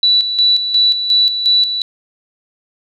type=tone with tremolo; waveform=sine; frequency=3951 Hz; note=B7; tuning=in tune; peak=-8 dBFS; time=0.03-1.82 s; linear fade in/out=2 ms; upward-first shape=square; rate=2.8 Hz; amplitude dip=60%; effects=none